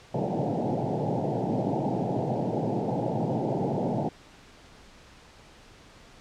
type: band-pass noise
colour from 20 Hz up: pink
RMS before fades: -28 dBFS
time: 0.14-4.09 s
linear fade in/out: 5 ms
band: 110 to 880 Hz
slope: 96 dB/octave
effects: pink hiss -52 dBFS RMS until 6.2 s + low-pass 6000 Hz 12 dB/octave